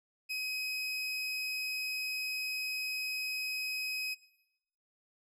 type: tone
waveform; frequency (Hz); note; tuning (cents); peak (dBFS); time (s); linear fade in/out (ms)
30% pulse; 2530; D#7; +28; -31; 0.29-4.15; 20
effects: noise-tail reverb RT60 0.9 s tail -19 dB re dry + low-pass 12000 Hz 12 dB/octave